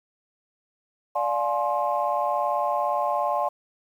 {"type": "chord", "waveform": "sine", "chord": "D half-diminished seventh", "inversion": "none", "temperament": "just", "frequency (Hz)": [587.3, 704.8, 845.8, 1057.2], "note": ["D5", "F5", "Ab5", "C6"], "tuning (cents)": [0, 16, 31, 18], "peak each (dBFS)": -27, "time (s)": [1.15, 3.49], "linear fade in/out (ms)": 10, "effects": ["tanh soft clip ceiling -12 dBFS", "9-bit"]}